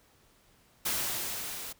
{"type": "noise with level ramp", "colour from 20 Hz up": "white", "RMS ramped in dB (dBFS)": [-30, -41], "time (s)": [0.85, 1.73], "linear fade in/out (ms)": 10, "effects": ["pink hiss -64 dBFS RMS until 1.79 s"]}